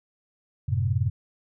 sine chord, F# diminished, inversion none, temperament equal, 92.5 / 110 / 130.81 Hz, F#2 / A2 / C3, 0 / 0 / 0 cents, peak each -26 dBFS, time 0.68-1.1 s, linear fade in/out 10 ms, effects none

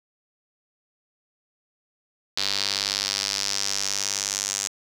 sawtooth tone with band-pass filter sweep, 99.3 Hz, G2, 23 cents sharp, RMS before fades -27 dBFS, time 2.37-4.68 s, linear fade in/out 5 ms, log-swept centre 4400 to 6600 Hz, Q 3.5, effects 8-bit

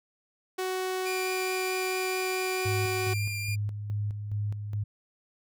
sawtooth tone, 372.7 Hz, F#4, 13 cents sharp, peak -25 dBFS, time 0.58-3.14 s, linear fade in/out 10 ms
sawtooth tone with vibrato, 2395 Hz, D7, 33 cents sharp, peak -30 dBFS, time 1.05-3.56 s, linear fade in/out 20 ms, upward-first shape triangle, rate 4.6 Hz, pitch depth 11 cents each way
sine tone with tremolo, 103.83 Hz, G#2, in tune, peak -27 dBFS, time 2.65-4.84 s, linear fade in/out 10 ms, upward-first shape square, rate 2.4 Hz, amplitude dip 50%
effects none

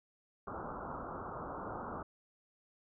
white low-pass noise, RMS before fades -43 dBFS, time 0.47-2.03 s, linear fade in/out 5 ms, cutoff 1400 Hz, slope 96 dB/octave, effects none

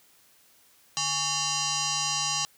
sine tone with frequency modulation, 827 Hz, G#5, 8 cents flat, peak -25 dBFS, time 0.97-2.45 s, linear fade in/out 0 ms, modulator 975 Hz, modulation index 6.6, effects white hiss -60 dBFS RMS until 2.57 s + high-pass 60 Hz 12 dB/octave

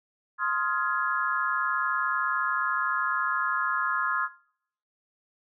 sine chord, F minor seventh, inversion second, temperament just, 1047.7 / 1257.2 / 1396.9 / 1676.3 Hz, C6 / Eb6 / F6 / Ab6, +2 / +18 / 0 / +16 cents, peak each -30 dBFS, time 0.38-4.29 s, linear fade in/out 50 ms, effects noise-tail reverb RT60 0.6 s tail -18 dB re dry

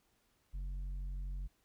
sine tone with tanh clipping, 46.25 Hz, F#1, in tune, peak -39 dBFS, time 0.53-1.48 s, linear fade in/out 20 ms, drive 6 dB, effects pink hiss -75 dBFS RMS until 1.64 s

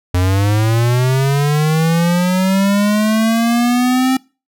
square linear sweep, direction up, 88.2 to 263.1 Hz, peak -12 dBFS, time 0.14-4.17 s, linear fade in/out 5 ms, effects noise-tail reverb RT60 0.3 s tail -23 dB re dry

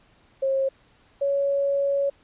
sine tone pair in turn, 538 / 558.9 Hz, C5 / C#5, +48 / +14 cents, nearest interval minor second, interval 66 cents, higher second, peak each -20 dBFS, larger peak neither, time 0.42-0.69 / 1.21-2.1 s, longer second, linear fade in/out 10 ms, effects pink hiss -59 dBFS RMS until 2.23 s + resampled to 8000 Hz

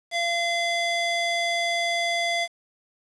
square tone with band-pass filter, 685 Hz, F5, 34 cents flat, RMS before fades -25 dBFS, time 0.11-2.48 s, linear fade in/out 50 ms, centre 2800 Hz, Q 0.84, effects resampled to 22050 Hz + 7-bit

